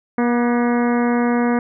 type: harmonic tone with a mistuned harmonic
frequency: 239.9 Hz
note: A#3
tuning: 50 cents sharp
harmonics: 1 / 2 / 3 / 4 / 5 / 6 / 7 / 8 / 9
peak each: -16 / -22 / -26 / -28 / -30 / -32 / -33 / -34 / -35 dBFS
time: 0.18-1.59 s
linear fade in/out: 2 ms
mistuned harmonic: 6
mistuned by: +54 cents
effects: none